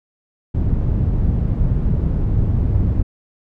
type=low-pass noise; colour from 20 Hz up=white; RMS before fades=-17 dBFS; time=0.54-3.03 s; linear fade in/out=10 ms; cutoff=100 Hz; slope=12 dB/octave; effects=none